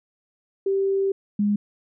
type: tone pair in turn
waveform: sine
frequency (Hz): 390.3 / 205.9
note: G4 / G#3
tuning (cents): -8 / -15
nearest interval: major seventh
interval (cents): 1107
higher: first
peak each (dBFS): -19 / -18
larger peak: second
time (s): 0.66-1.12 / 1.39-1.56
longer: first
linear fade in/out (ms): 5
effects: none